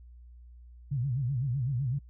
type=tone with vibrato; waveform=sine; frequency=130 Hz; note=C3; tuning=11 cents flat; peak=-27 dBFS; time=0.91-1.99 s; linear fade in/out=10 ms; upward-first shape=sine; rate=7.9 Hz; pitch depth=180 cents each way; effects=noise-tail reverb RT60 0.1 s tail -26 dB re dry + added 60 Hz sine -48 dBFS peak until 2.09 s